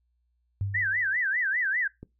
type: tone with exponential decay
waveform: sine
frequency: 99 Hz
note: G2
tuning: 18 cents sharp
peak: -24 dBFS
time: 0.61-1.21 s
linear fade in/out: 0 ms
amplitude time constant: 130 ms
type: tone with vibrato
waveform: sine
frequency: 1755 Hz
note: A6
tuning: 5 cents flat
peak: -24 dBFS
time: 0.74-1.88 s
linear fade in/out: 10 ms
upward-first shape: sine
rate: 5 Hz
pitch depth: 240 cents each way
type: click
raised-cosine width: 3 ms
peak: -28 dBFS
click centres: 2.03 s
effects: noise-tail reverb RT60 0.2 s tail -20 dB re dry + added 60 Hz sine -69 dBFS peak until 2.19 s